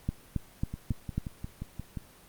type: two click trains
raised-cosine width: 5 ms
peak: -16 / -23 dBFS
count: 5 / 8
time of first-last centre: 0.09-1.18 / 0.74-1.972 s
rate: 3.67 / 5.68 Hz
effects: pink hiss -55 dBFS RMS until 2.28 s + Opus 24 kbps